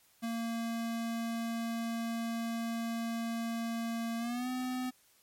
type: tone with pitch glide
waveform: square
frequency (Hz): 230 to 253.7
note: A#3 to B3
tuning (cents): -23 to +47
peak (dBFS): -34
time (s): 0.22-4.91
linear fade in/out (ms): 20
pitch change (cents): +170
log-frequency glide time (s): 4.18-4.49
effects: white hiss -66 dBFS RMS until 5.22 s + MP3 64 kbps